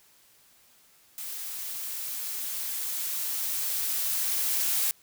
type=noise with level ramp; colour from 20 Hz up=blue; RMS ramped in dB=-37 to -26 dBFS; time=1.18-4.91 s; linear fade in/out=0 ms; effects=white hiss -60 dBFS RMS until 5.02 s